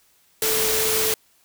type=tone in noise; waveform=sine; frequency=438.4 Hz; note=A4; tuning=6 cents flat; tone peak=-25 dBFS; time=0.42-1.14 s; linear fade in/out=2 ms; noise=white; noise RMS=-22 dBFS; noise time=0.42-1.14 s; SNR=-6 dB; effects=white hiss -60 dBFS RMS until 1.44 s